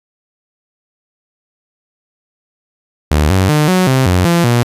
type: tone with pitch steps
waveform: sawtooth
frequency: 75.4 / 94.6 / 151 / 184.3 / 131.3 / 90.6 / 170.8 / 119.8 Hz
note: D2 / F#2 / D3 / F#3 / C3 / F#2 / F3 / A#2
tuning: +46 / +39 / +48 / -7 / +6 / -36 / -38 / +48 cents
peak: -5 dBFS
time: 3.11-4.63 s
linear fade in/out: 0 ms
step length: 190 ms
effects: resampled to 32000 Hz